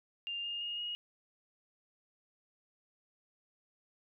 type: tone with pitch steps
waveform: sine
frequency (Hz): 2800 / 2826 / 2852 / 2879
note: F7 / F7 / F7 / F#7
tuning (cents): +4 / +20 / +36 / -48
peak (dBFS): -36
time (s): 0.27-0.95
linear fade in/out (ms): 0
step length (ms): 170
effects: none